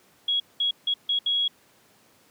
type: tone bursts at uneven times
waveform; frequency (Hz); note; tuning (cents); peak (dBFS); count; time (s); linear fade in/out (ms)
sine; 3322; G#7; 0; -21; 5; 0.28-0.4 / 0.6-0.71 / 0.87-0.94 / 1.09-1.19 / 1.26-1.48; 5
effects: pink hiss -59 dBFS RMS until 2.3 s + high-pass 150 Hz 12 dB/octave